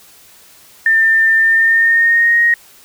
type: tone with pitch glide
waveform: sine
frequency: 1796 to 1874.4 Hz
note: A6 to A#6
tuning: +35 to +9 cents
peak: -8 dBFS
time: 0.86-2.54 s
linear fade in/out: 2 ms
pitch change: +74 cents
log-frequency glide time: 1.43-2.41 s
effects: white hiss -44 dBFS RMS until 2.84 s